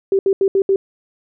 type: tone bursts at uneven times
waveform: sine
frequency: 389.1 Hz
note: G4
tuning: 13 cents flat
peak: -11 dBFS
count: 5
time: 0.12-0.19 / 0.26-0.33 / 0.41-0.48 / 0.55-0.62 / 0.69-0.76 s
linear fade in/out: 2 ms
effects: none